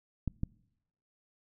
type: clicks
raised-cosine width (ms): 5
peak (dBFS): -19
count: 2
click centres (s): 0.277 / 0.434
effects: noise-tail reverb RT60 0.8 s tail -24 dB re dry